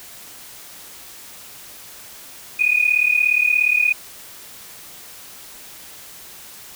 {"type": "tone pair together", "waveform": "sine", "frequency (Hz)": [2452, 2489], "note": ["D#7", "D#7"], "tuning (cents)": [-26, 0], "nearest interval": "unison", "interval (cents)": 26, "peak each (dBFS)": -17, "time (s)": [2.59, 3.93], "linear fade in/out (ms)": 10, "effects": ["white hiss -40 dBFS RMS until 6.75 s"]}